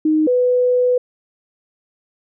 sine tone pair in turn, 310.3 / 497 Hz, D#4 / B4, -5 / +11 cents, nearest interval minor sixth, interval 816 cents, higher second, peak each -12 dBFS, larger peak neither, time 0.05-0.27 / 0.27-0.98 s, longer second, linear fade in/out 5 ms, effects none

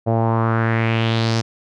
sawtooth tone with low-pass filter sweep, 113.6 Hz, A#2, 44 cents flat, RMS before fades -18 dBFS, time 0.06-1.42 s, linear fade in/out 20 ms, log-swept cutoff 640 to 5700 Hz, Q 3.1, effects none

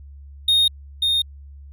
triangle tone pair in turn, 3707 / 3684 Hz, A#7 / A#7, -10 / -21 cents, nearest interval unison, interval 11 cents, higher first, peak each -12 / -15 dBFS, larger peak first, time 0.48-0.68 / 1.02-1.22 s, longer neither, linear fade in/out 5 ms, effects added 70 Hz sine -38 dBFS peak until 1.72 s

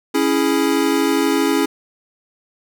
square chord, C# minor, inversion none, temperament equal with one note detuned, 277.2 / 329.6 / 416.7 Hz, C#4 / E4 / G#4, 0 / 0 / +6 cents, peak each -19 / -20 / -21 dBFS, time 0.14-1.66 s, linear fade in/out 10 ms, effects none

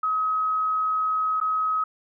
sine tone with dropouts, 1272 Hz, D#6, 38 cents sharp, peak -21 dBFS, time 0.03-1.84 s, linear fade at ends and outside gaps 5 ms, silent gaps 1.402-1.412 s, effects none

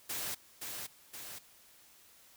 white noise with echo, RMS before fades -38 dBFS, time 0.09-0.35 s, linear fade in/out 10 ms, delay 520 ms, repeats 2, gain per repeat -4 dB, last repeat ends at 1.39 s, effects white hiss -61 dBFS RMS until 2.36 s

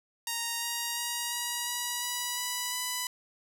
5% pulse tone with pitch steps, 932.3 / 941 / 949.7 / 958.5 / 967.4 / 976.4 / 985.5 / 994.6 Hz, A#5 / A#5 / A#5 / A#5 / B5 / B5 / B5 / B5, 0 / +16 / +32 / +48 / -36 / -20 / -4 / +12 cents, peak -19 dBFS, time 0.27-3.07 s, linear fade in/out 2 ms, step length 350 ms, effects none

